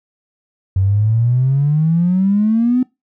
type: exponential sweep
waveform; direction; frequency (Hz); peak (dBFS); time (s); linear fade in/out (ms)
triangle; up; 93.2 to 257.1; -7; 0.76-2.83; 5
effects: noise-tail reverb RT60 0.2 s tail -25 dB re dry + tanh soft clip ceiling -9 dBFS